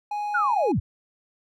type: tone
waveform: triangle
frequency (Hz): 830.6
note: G#5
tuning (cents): 0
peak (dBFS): -24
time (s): 0.11-0.72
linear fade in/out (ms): 5
type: linear sweep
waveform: sine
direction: down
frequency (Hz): 1500 to 58.27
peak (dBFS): -20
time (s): 0.34-0.8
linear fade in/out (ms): 10
effects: none